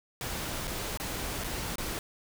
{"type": "noise with dropouts", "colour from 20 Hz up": "pink", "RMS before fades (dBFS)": -35, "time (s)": [0.21, 1.99], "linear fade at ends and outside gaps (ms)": 1, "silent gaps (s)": [[0.672, 0.677], [0.974, 0.999], [1.439, 1.443], [1.757, 1.782]], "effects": []}